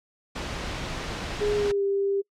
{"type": "noise", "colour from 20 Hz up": "pink", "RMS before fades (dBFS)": -32, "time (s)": [0.35, 1.72], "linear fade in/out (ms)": 10}
{"type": "tone with pitch glide", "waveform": "sine", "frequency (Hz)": [415.1, 396.4], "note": ["G#4", "G4"], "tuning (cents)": [-1, 19], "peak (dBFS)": -22, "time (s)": [1.4, 2.22], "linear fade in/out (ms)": 20, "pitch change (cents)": -80, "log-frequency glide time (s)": [1.56, 1.83]}
{"effects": ["noise-tail reverb RT60 0.1 s tail -25 dB re dry", "low-pass 5000 Hz 12 dB/octave"]}